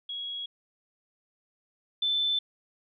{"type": "tone pair in turn", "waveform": "sine", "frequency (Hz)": [3322, 3526], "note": ["G#7", "A7"], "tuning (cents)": [0, 3], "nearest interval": "minor second", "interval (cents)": 103, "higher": "second", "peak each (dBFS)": [-33, -24], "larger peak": "second", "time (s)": [[0.09, 0.46], [2.02, 2.39]], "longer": "neither", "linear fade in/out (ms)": 5, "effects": []}